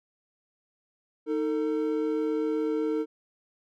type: tone pair together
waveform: triangle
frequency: 311.9 / 448.7 Hz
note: D#4 / A4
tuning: +4 / +34 cents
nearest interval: tritone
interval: 630 cents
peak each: -26 dBFS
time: 1.26-3.06 s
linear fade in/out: 50 ms
effects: none